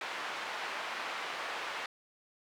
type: band-pass noise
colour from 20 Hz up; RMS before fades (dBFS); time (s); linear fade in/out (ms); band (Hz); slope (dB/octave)
pink; -39; 0.01-1.86; 2; 810 to 2800; 12
effects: none